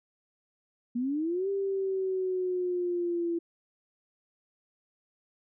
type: linear two-way sweep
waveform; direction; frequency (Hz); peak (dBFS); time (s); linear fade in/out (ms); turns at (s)
sine; up then down; 233.1 to 396.4 to 337; -27; 0.95-3.39; 10; 1.49
effects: none